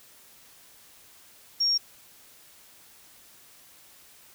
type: tone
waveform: sine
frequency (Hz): 5560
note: F8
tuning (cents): -9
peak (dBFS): -21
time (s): 1.6-1.78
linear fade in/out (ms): 10
effects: white hiss -54 dBFS RMS until 4.34 s